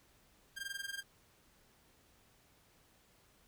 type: tone with amplitude modulation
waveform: sawtooth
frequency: 1600 Hz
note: G6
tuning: 35 cents sharp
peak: -34 dBFS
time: 0.56-1.03 s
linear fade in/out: 20 ms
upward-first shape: sine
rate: 21.5 Hz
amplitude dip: 85%
effects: pink hiss -68 dBFS RMS until 3.47 s